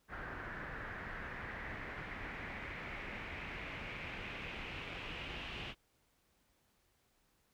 pink noise with low-pass filter sweep, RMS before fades -45 dBFS, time 0.08-5.75 s, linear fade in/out 50 ms, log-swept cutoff 1600 to 2900 Hz, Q 3.6, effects pink hiss -75 dBFS RMS until 7.53 s

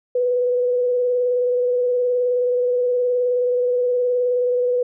sine tone with vibrato, 493.9 Hz, B4, in tune, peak -16 dBFS, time 0.15-4.83 s, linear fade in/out 5 ms, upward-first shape square, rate 19 Hz, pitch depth 17 cents each way, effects none

